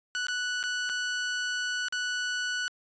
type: tone with dropouts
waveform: sawtooth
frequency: 1480 Hz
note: F#6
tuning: in tune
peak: -25 dBFS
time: 0.15-2.68 s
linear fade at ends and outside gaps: 0 ms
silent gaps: 0.268-0.284 / 0.629-0.638 / 0.892-0.897 / 1.884-1.925 s
effects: resampled to 16000 Hz